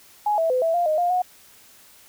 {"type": "tone with pitch steps", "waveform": "sine", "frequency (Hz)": [836, 654, 508, 657, 698, 619, 704, 728], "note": ["G#5", "E5", "B4", "E5", "F5", "D#5", "F5", "F#5"], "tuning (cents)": [11, -14, 49, -6, -1, -9, 14, -28], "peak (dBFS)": -18, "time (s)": [0.26, 1.22], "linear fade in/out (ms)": 5, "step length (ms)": 120, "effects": ["white hiss -51 dBFS RMS until 2.08 s"]}